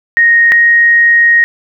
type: tone pair in turn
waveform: sine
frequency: 1864.7 / 1872.5 Hz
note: A#6 / A#6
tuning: 0 / +7 cents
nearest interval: unison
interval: 7 cents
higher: second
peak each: -4 dBFS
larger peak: neither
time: 0.17-0.52 / 0.52-1.44 s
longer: second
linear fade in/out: 0 ms
effects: none